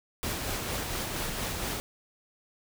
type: noise with tremolo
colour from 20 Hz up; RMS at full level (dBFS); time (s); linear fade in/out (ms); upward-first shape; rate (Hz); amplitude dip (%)
pink; -32; 0.23-1.8; 0; sine; 4.3; 30
effects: none